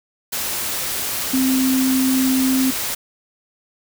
sine tone in noise, 261.6 Hz, C4, in tune, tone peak -15 dBFS, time 1.33-2.71 s, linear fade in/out 10 ms, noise white, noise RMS -24 dBFS, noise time 0.32-2.95 s, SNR +6 dB, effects none

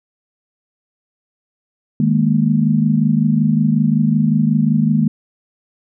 sine chord, D# suspended fourth, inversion none, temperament equal, 155.56 / 207.7 / 233.1 Hz, D#3 / G#3 / A#3, 0 / 0 / 0 cents, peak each -16 dBFS, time 2-5.08 s, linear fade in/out 2 ms, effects none

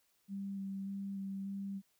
sine tone with vibrato, 196 Hz, G3, in tune, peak -38 dBFS, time 0.28-1.82 s, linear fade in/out 50 ms, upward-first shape square, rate 1.7 Hz, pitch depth 11 cents each way, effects white hiss -75 dBFS RMS until 1.99 s

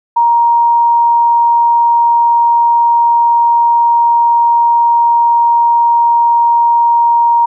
sine tone, 939 Hz, A#5, 12 cents sharp, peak -6 dBFS, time 0.16-7.46 s, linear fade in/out 10 ms, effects none

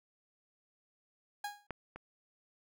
30% pulse tone with exponential decay, 822 Hz, G#5, 18 cents flat, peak -32 dBFS, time 1.44-1.67 s, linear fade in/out 5 ms, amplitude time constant 48 ms
clicks, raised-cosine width 0.5 ms, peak -23 / -31 dBFS, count 2, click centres 1.707 / 1.96 s
effects none

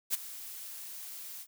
blue noise with ADSR envelope, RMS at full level -28 dBFS, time 0.1-1.47 s, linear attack 40 ms, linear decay 16 ms, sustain -16 dB, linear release 64 ms, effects none

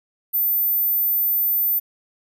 sine tone, 14080 Hz, A9, in tune, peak -17 dBFS, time 0.33-1.8 s, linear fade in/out 20 ms, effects none

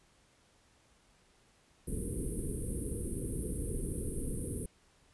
pink band-stop noise, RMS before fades -36 dBFS, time 1.87-4.66 s, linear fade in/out 5 ms, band 490 to 9000 Hz, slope 96 dB/octave, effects pink hiss -67 dBFS RMS until 5.13 s + resampled to 24000 Hz

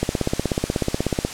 click train, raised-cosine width 2 ms, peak -6 dBFS, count 21, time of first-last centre 0.03-1.25 s, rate 16.4 Hz, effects white hiss -32 dBFS RMS until 1.33 s + low-pass 8000 Hz 12 dB/octave

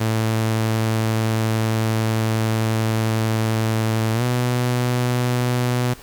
sawtooth tone with pitch glide, 111.1 to 123.27 Hz, A2 to B2, +17 to -3 cents, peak -14 dBFS, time 0-5.94 s, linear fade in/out 10 ms, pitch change +180 cents, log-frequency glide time 4.14-4.23 s, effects pink hiss -43 dBFS RMS until 6.02 s

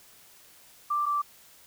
sine tone pair in turn, 1178 / 1169.9 Hz, D6 / D6, +5 / -7 cents, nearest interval unison, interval 12 cents, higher first, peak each -24 dBFS, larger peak neither, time 0.9-1.06 / 1.06-1.22 s, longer neither, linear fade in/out 10 ms, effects white hiss -55 dBFS RMS until 1.66 s

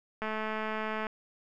click train, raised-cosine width 0.5 ms, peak -20 dBFS, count 185, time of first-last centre 0.22-1.068 s, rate 217 Hz, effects none

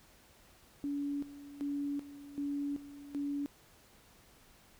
sine tone with tremolo, 285 Hz, C#4, 48 cents sharp, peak -33 dBFS, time 0.84-3.46 s, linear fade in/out 0 ms, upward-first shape square, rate 1.3 Hz, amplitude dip 80%, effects pink hiss -62 dBFS RMS until 4.79 s

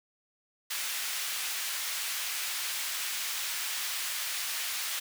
pink high-pass noise, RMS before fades -34 dBFS, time 0.7-5 s, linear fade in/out 10 ms, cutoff 1900 Hz, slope 12 dB/octave, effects none

